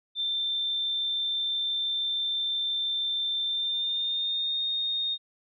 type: tone with pitch glide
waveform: sine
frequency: 3567 to 3691 Hz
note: A7 to A#7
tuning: +23 to -18 cents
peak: -26 dBFS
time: 0.15-5.18 s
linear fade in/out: 50 ms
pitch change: +59 cents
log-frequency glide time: 3.45-4.65 s
effects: none